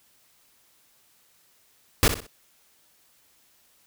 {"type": "noise with echo", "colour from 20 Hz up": "pink", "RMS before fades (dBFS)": -17, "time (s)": [2.03, 2.08], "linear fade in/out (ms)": 0, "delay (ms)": 62, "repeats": 3, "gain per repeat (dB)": -10, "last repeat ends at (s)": 2.266, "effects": ["white hiss -62 dBFS RMS until 3.86 s"]}